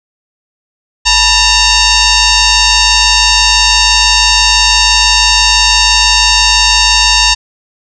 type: tone with frequency modulation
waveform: sine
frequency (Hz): 866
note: A5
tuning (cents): -28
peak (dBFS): -5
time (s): 1.05-7.35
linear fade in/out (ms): 20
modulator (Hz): 919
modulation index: 6.2
effects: none